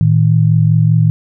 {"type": "tone pair together", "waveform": "sine", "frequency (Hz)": [112.3, 157.39], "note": ["A2", "D#3"], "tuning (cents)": [36, 20], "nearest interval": "tritone", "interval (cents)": 584, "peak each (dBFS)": -10, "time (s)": [0.01, 1.1], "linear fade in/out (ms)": 0, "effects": []}